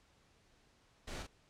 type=noise with echo; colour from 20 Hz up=pink; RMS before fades=-45 dBFS; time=1.07-1.23 s; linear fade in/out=10 ms; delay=40 ms; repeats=1; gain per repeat=-4 dB; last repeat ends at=1.27 s; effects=pink hiss -69 dBFS RMS until 1.49 s + low-pass 7000 Hz 12 dB/octave